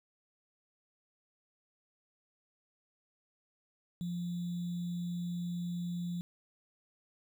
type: tone with sample-and-hold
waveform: sine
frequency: 174.61 Hz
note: F3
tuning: in tune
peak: -34 dBFS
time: 4.01-6.21 s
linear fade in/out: 0 ms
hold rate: 3675 Hz
effects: none